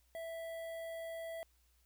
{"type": "tone with notch filter", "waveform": "square", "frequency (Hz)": 659.3, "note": "E5", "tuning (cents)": 0, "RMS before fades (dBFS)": -44, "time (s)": [0.15, 1.43], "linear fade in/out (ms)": 0, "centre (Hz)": 5600, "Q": 0.62, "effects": ["added 60 Hz sine -70 dBFS peak until 1.85 s", "white hiss -75 dBFS RMS until 1.85 s"]}